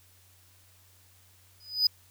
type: tone with exponential growth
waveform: triangle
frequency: 4978 Hz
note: D#8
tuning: in tune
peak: -16 dBFS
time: 1.6-1.87 s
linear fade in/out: 5 ms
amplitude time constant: 58 ms
effects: added 92 Hz sine -61 dBFS peak until 2.1 s + white hiss -61 dBFS RMS until 2.1 s